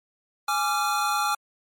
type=chord; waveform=square; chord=D diminished; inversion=second; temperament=equal with one note detuned; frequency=830.6 / 1174.7 / 1374.5 Hz; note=Ab5 / D6 / F6; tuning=0 / 0 / -28 cents; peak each=-27 / -29 / -27 dBFS; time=0.48-1.35 s; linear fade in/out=5 ms; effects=MP3 64 kbps